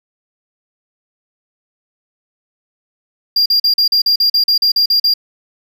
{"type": "tone bursts", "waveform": "triangle", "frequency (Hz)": 4789, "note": "D8", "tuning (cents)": 33, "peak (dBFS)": -8, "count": 13, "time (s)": [3.36, 5.139], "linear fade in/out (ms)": 5, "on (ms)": 99, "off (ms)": 41, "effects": []}